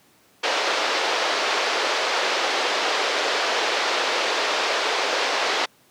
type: band-pass noise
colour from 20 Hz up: pink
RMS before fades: -23 dBFS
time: 0.43-5.66 s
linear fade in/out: 10 ms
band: 430 to 5200 Hz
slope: 24 dB/octave
effects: pink hiss -57 dBFS RMS until 5.9 s + high-pass 150 Hz 12 dB/octave